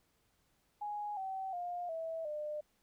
sine tone with pitch steps, 830.6 / 766.1 / 706.6 / 651.7 / 601.1 Hz, G#5 / G5 / F5 / E5 / D5, 0 / -40 / +20 / -20 / +40 cents, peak -37 dBFS, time 0.81-2.61 s, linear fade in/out 10 ms, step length 360 ms, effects pink hiss -75 dBFS RMS until 2.82 s

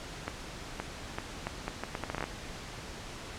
accelerating click train, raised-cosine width 0.5 ms, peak -18 dBFS, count 14, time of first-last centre 0.28-2.24 s, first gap 520 ms, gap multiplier 0.74, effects pink hiss -43 dBFS RMS until 3.38 s + low-pass 7000 Hz 12 dB/octave

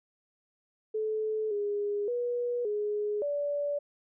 sine tone with pitch steps, 433.7 / 410.4 / 484.3 / 417.4 / 578 Hz, A4 / G#4 / B4 / G#4 / D5, -25 / -21 / -34 / +9 / -28 cents, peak -28 dBFS, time 0.94-3.79 s, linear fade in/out 10 ms, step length 570 ms, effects none

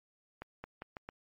accelerating click train, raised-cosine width 0.5 ms, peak -27 dBFS, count 5, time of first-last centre 0.42-1.09 s, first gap 220 ms, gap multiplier 0.82, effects MP3 32 kbps

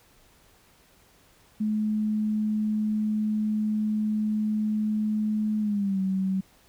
sine tone with pitch glide, 213.8 to 190.47 Hz, A3 to G3, -49 to -50 cents, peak -23 dBFS, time 1.6-6.41 s, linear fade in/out 10 ms, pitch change -201 cents, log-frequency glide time 5.6-6 s, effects pink hiss -59 dBFS RMS until 6.68 s

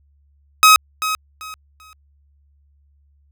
sawtooth tone with echo, 1269 Hz, D#6, 34 cents sharp, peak -3 dBFS, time 0.63-0.76 s, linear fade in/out 0 ms, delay 390 ms, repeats 3, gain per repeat -12 dB, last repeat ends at 1.93 s, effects added 71 Hz sine -54 dBFS peak until 3.31 s

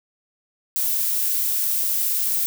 violet noise, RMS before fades -22 dBFS, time 0.76-2.46 s, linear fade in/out 0 ms, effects none

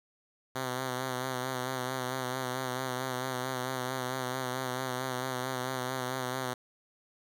5% pulse tone with vibrato, 128.4 Hz, C3, 32 cents flat, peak -21 dBFS, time 0.55-6.54 s, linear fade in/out 10 ms, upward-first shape sine, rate 4.5 Hz, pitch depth 40 cents each way, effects none

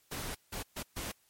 pink noise bursts at uneven times, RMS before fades -39 dBFS, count 4, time 0.11-0.35 / 0.52-0.63 / 0.76-0.83 / 0.96-1.12 s, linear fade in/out 10 ms, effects white hiss -69 dBFS RMS until 1.29 s + MP3 64 kbps

